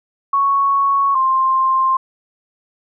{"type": "tone pair in turn", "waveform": "sine", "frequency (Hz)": [1108.7, 1053.4], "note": ["C#6", "C6"], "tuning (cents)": [0, 11], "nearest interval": "minor second", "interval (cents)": 89, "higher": "first", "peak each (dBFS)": -12, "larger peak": "neither", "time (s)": [[0.33, 1.15], [1.15, 1.97]], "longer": "neither", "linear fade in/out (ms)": 5, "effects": []}